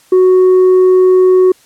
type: tone with tanh clipping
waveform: sine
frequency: 370 Hz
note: F#4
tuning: in tune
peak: -5 dBFS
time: 0.12-1.52 s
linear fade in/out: 5 ms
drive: 2 dB
effects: white hiss -47 dBFS RMS until 1.65 s + low-pass 11000 Hz 12 dB/octave